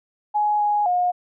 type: tone with pitch steps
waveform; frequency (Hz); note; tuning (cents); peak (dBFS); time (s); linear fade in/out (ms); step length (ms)
sine; 838 / 831 / 717; G#5 / G#5 / F5; +15 / +1 / +45; -17; 0.34-1.12; 20; 260
effects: none